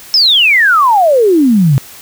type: exponential sweep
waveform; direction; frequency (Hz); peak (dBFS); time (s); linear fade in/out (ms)
sine; down; 5390 to 127.1; -5; 0.14-1.78; 0
effects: white hiss -34 dBFS RMS until 2.01 s